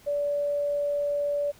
sine tone, 578 Hz, D5, 28 cents flat, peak -24 dBFS, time 0.06-1.52 s, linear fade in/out 20 ms, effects pink hiss -55 dBFS RMS until 1.59 s

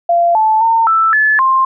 sine tone with pitch steps, 688 / 873 / 909 / 1323 / 1727 / 1055 Hz, F5 / A5 / A#5 / E6 / A6 / C6, -26 / -14 / -44 / +6 / -33 / +14 cents, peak -8 dBFS, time 0.09-1.65 s, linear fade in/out 5 ms, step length 260 ms, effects none

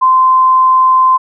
sine tone, 1036 Hz, C6, 17 cents flat, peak -5 dBFS, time 0.01-1.18 s, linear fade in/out 20 ms, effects none

